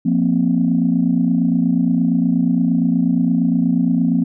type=chord; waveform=sine; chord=F suspended fourth; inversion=none; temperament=equal; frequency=174.61 / 233.1 / 261.6 Hz; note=F3 / Bb3 / C4; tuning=0 / 0 / 0 cents; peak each=-17 dBFS; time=0.05-4.24 s; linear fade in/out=10 ms; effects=tanh soft clip ceiling -5 dBFS